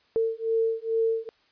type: beating tone pair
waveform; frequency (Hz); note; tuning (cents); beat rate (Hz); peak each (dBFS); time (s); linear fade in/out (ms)
sine; 450 / 452.3; A4 / A4; +39 / +48; 2.3; -26; 0.16-1.29; 0
effects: white hiss -64 dBFS RMS until 1.51 s + resampled to 11025 Hz